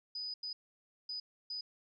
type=tone bursts at uneven times; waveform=sine; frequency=4978 Hz; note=D#8; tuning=in tune; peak=-38 dBFS; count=4; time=0.15-0.34 / 0.43-0.53 / 1.09-1.2 / 1.5-1.61 s; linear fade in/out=5 ms; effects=none